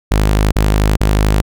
sawtooth tone bursts, 51.8 Hz, G#1, 4 cents flat, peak -6 dBFS, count 3, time 0.11-1.416 s, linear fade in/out 5 ms, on 410 ms, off 38 ms, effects none

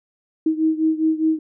sine beating tone pair, 315.5 / 320.4 Hz, D#4 / E4, +24 / -49 cents, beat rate 4.9 Hz, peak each -18 / -21 dBFS, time 0.46-1.39 s, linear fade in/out 5 ms, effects none

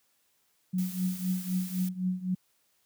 sine tone with tremolo, 183.8 Hz, F#3, 11 cents flat, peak -24 dBFS, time 0.73-2.35 s, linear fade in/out 10 ms, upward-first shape triangle, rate 3.9 Hz, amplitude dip 90%
blue noise, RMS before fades -43 dBFS, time 0.78-1.89 s, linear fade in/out 5 ms
effects white hiss -71 dBFS RMS until 2.85 s + high-pass 60 Hz 12 dB/octave

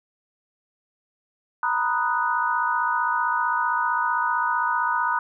sine chord, B major seventh, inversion third, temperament equal, 932.3 / 987.8 / 1244.5 / 1480 Hz, A#5 / B5 / D#6 / F#6, 0 / 0 / 0 / 0 cents, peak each -26 dBFS, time 1.63-5.19 s, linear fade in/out 2 ms, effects none

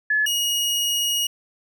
sine / sawtooth tone pair in turn, 1714 / 2883 Hz, A6 / F#7, -46 / -46 cents, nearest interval major sixth, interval 900 cents, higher second, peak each -17 dBFS, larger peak neither, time 0.1-0.26 / 0.26-1.27 s, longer second, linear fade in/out 5 ms, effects none

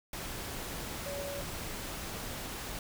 sine tone in noise, 566 Hz, C#5, 36 cents sharp, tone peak -38 dBFS, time 1.06-1.41 s, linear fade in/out 2 ms, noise pink, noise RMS -40 dBFS, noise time 0.13-2.79 s, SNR -1 dB, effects none

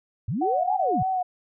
sine linear two-way sweep, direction up then down, 85 to 866 to 85 Hz, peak -24 dBFS, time 0.28-1.03 s, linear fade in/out 5 ms, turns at 0.74 s
sine tone with vibrato, 740 Hz, F#5, in tune, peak -22 dBFS, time 0.41-1.23 s, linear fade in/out 10 ms, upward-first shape sine, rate 3.3 Hz, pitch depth 45 cents each way
effects none

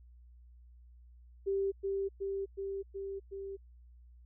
sine tone with echo, 392 Hz, G4, in tune, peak -29 dBFS, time 1.46-1.72 s, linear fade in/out 20 ms, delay 370 ms, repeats 5, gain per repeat -2 dB, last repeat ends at 3.57 s, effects added 60 Hz sine -54 dBFS peak until 4.25 s

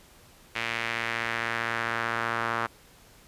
sawtooth tone with band-pass filter sweep, 115.5 Hz, A#2, 16 cents flat, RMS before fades -30 dBFS, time 0.55-2.67 s, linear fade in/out 10 ms, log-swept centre 2300 to 1300 Hz, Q 2.1, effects pink hiss -55 dBFS RMS until 3.27 s + resampled to 32000 Hz

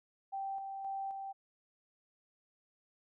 sine tone with tremolo, 781 Hz, G5, 7 cents flat, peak -36 dBFS, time 0.32-1.33 s, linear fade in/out 20 ms, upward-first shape square, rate 1.9 Hz, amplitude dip 35%, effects none

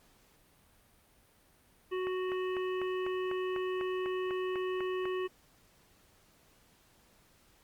harmonic tone, 370 Hz, F#4, in tune, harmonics 1 / 3 / 5 / 7 / 8, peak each -32 / -42 / -46 / -49 / -50 dBFS, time 1.91-5.28 s, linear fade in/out 20 ms
click train, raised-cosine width 0.5 ms, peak -27 dBFS, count 13, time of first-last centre 2.07-5.055 s, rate 4.02 Hz
effects pink hiss -65 dBFS RMS until 7.63 s + Opus 48 kbps

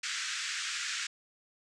pink band-pass noise, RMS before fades -36 dBFS, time 0.03-1.07 s, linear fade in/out 5 ms, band 1400 to 7900 Hz, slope 48 dB/octave, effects none

